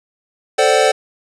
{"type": "chord", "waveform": "square", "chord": "D dominant seventh", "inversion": "second", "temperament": "equal with one note detuned", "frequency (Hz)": [440, 523.3, 587.3, 757.7], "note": ["A4", "C5", "D5", "F#5"], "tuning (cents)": [0, 0, 0, 41], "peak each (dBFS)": -17, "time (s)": [0.58, 0.92], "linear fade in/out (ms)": 10, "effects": ["resampled to 22050 Hz", "7-bit"]}